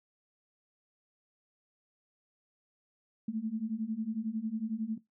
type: beating tone pair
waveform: sine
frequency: 214.2 / 225.2 Hz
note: A3 / A3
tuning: -46 / +40 cents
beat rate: 11 Hz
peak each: -36 / -34 dBFS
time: 3.28-4.98 s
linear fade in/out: 5 ms
effects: noise-tail reverb RT60 0.2 s tail -21 dB re dry